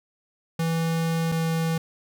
square tone pair in turn, 164.4 / 163.45 Hz, E3 / E3, -4 / -14 cents, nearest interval unison, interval 10 cents, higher first, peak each -23 dBFS, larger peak neither, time 0.59-1.32 / 1.32-1.78 s, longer first, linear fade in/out 5 ms, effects none

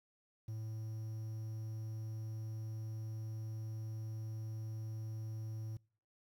triangle tone with quantisation, 110 Hz, A2, in tune, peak -38 dBFS, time 0.48-5.77 s, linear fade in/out 5 ms, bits 11, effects noise-tail reverb RT60 0.5 s tail -26 dB re dry

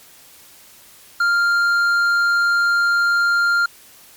triangle tone with tanh clipping, 1396.9 Hz, F6, in tune, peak -15 dBFS, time 1.2-3.66 s, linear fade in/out 5 ms, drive 11 dB, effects white hiss -46 dBFS RMS until 4.16 s + MP3 96 kbps

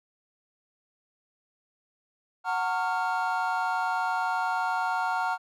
triangle chord, Gb major seventh, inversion none, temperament equal with one note detuned, 740 / 911.6 / 1108.7 / 1396.9 Hz, Gb5 / Bb5 / Db6 / F6, 0 / -39 / 0 / 0 cents, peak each -28 / -28 / -34 / -29 dBFS, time 2.44-5.38 s, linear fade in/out 50 ms, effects none

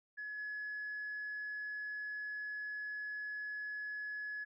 sine tone with level steps, 1696 Hz, G#6, 36 cents sharp, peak -40 / -38 dBFS, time 0.17-4.45 s, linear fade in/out 20 ms, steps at 0.38 s, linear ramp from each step 5 ms, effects tanh soft clip ceiling -36 dBFS

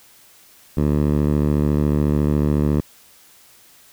10% pulse tone with band-pass filter, 74 Hz, D2, 14 cents sharp, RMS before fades -18 dBFS, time 0.77-2.81 s, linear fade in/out 5 ms, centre 150 Hz, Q 0.56, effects white hiss -50 dBFS RMS until 3.92 s

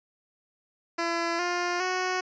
10% pulse tone with pitch steps, 337.5 / 352.6 / 368.5 Hz, E4 / F4 / F#4, +41 / +17 / -7 cents, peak -18 dBFS, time 0.98-2.21 s, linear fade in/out 10 ms, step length 410 ms, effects resampled to 16000 Hz

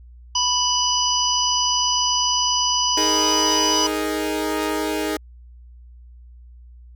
harmonic tone, 987.8 Hz, B5, in tune, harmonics 1 / 3 / 5 / 6, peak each -23 / -23 / -23 / -23 dBFS, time 0.35-3.87 s, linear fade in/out 5 ms
sawtooth chord, D# suspended fourth, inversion none, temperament equal, 311.1 / 415.3 / 466.2 Hz, D#4 / G#4 / A#4, 0 / 0 / 0 cents, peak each -20 / -22 / -26 dBFS, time 2.97-5.17 s, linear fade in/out 5 ms
effects added 60 Hz sine -41 dBFS peak until 6.95 s

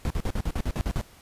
brown noise bursts, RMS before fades -26 dBFS, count 10, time 0.05-1.012 s, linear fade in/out 0 ms, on 53 ms, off 48 ms, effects pink hiss -53 dBFS RMS until 1.21 s + resampled to 32000 Hz

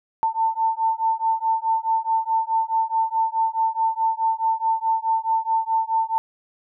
sine beating tone pair, 893 / 897.7 Hz, A5 / A5, +25 / +34 cents, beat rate 4.7 Hz, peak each -22 dBFS, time 0.23-6.18 s, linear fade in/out 0 ms, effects none

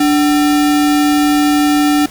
sine tone with sample-and-hold, 293.7 Hz, D4, in tune, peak -8 dBFS, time 0-2.06 s, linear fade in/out 5 ms, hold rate 1050 Hz, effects pink hiss -34 dBFS RMS until 2.1 s + MP3 96 kbps

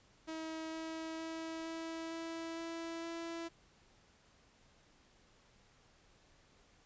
sawtooth tone with pitch steps, 320 / 322.2 / 324.5 / 326.7 / 329 / 331.3 / 333.6 Hz, D#4 / E4 / E4 / E4 / E4 / E4 / E4, +49 / -39 / -27 / -15 / -3 / +9 / +21 cents, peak -37 dBFS, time 0.27-3.49 s, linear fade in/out 20 ms, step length 460 ms, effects pink hiss -67 dBFS RMS until 6.85 s + resampled to 16000 Hz

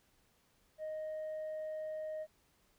sine tone with tanh clipping, 622.3 Hz, D#5, in tune, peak -39 dBFS, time 0.78-2.27 s, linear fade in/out 50 ms, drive 1 dB, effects pink hiss -72 dBFS RMS until 2.78 s

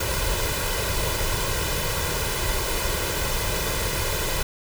pink noise with comb filter, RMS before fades -25 dBFS, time 0-4.43 s, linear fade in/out 5 ms, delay 2 ms, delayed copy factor +0.65, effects none

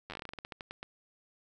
slowing click train, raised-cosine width 0.3 ms, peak -25 dBFS, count 17, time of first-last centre 0.1-0.829 s, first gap 10 ms, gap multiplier 1.18, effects none

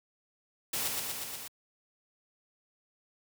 white noise with echo, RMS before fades -33 dBFS, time 0.73-0.88 s, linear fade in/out 5 ms, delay 120 ms, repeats 5, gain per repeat -2 dB, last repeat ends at 1.48 s, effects high-pass 60 Hz 12 dB/octave

